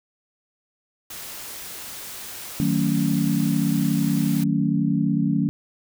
white noise, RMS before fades -36 dBFS, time 1.1-4.44 s, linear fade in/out 5 ms
sine chord, D# half-diminished seventh, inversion none, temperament just, 155.56 / 186.68 / 224 / 280 Hz, D#3 / F#3 / A3 / C#4, 0 / +16 / +31 / +18 cents, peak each -24 dBFS, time 2.6-5.49 s, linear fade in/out 0 ms
effects none

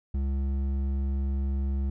sine tone with hard clipping, 68.1 Hz, C#2, 30 cents flat, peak -27 dBFS, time 0.14-1.9 s, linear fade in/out 5 ms, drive 8 dB, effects none

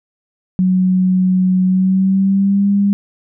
sine tone with pitch glide, 185 to 200.6 Hz, F#3 to G3, 0 to +40 cents, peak -10 dBFS, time 0.59-2.93 s, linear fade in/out 0 ms, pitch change +140 cents, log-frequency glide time 1.65-2.68 s, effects none

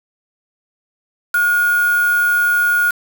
sine tone with quantisation, 1436 Hz, F6, 48 cents sharp, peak -12 dBFS, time 1.34-2.91 s, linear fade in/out 5 ms, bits 4, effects none

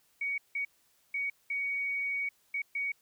sine tone bursts at uneven times, 2244 Hz, C#7, 21 cents sharp, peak -30 dBFS, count 6, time 0.21-0.38 / 0.55-0.65 / 1.14-1.3 / 1.5-2.29 / 2.54-2.62 / 2.75-2.92 s, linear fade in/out 5 ms, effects white hiss -69 dBFS RMS until 3.01 s

